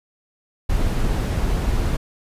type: noise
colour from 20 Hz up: brown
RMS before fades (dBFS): -20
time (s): 0.69-1.97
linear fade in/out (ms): 10
effects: resampled to 32000 Hz